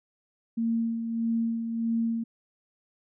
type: tone with tremolo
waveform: sine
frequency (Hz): 229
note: A#3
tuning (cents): -31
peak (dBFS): -23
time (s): 0.57-2.24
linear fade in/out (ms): 10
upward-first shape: sine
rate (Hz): 1.6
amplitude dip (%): 50
effects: none